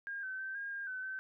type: tone with pitch steps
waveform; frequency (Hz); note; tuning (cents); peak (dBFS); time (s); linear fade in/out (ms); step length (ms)
sine; 1616 / 1531 / 1551 / 1620 / 1611 / 1516 / 1537; G#6 / G6 / G6 / G#6 / G6 / F#6 / G6; -48 / -41 / -19 / -43 / +47 / +42 / -35; -38; 0.07-1.19; 0; 160
effects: none